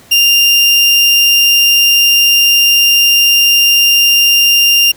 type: tone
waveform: 30% pulse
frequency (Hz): 2794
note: F7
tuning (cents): 0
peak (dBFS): -3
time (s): 0.11-4.92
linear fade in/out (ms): 10
effects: pink hiss -41 dBFS RMS until 4.96 s + high-pass 60 Hz 12 dB/octave